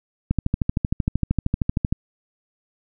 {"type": "click train", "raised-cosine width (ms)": 5, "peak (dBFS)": -7, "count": 22, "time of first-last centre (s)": [0.31, 1.925], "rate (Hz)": 13, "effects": []}